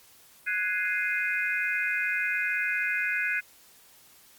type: chord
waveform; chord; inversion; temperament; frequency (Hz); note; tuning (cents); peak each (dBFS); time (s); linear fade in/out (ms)
sine; Ab dominant seventh; third; equal; 1480 / 1661.2 / 2093 / 2489; Gb6 / Ab6 / C7 / Eb7; 0 / 0 / 0 / 0; -31; 0.46-3.41; 20
effects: white hiss -56 dBFS RMS until 4.38 s + Opus 48 kbps